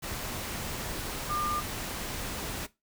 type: tone in noise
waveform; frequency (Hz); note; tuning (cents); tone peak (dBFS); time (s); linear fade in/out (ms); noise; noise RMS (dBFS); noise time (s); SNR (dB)
sine; 1200; D6; +37; -29; 1.29-1.61; 20; pink; -36; 0.02-2.67; +4
effects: noise-tail reverb RT60 0.2 s tail -17 dB re dry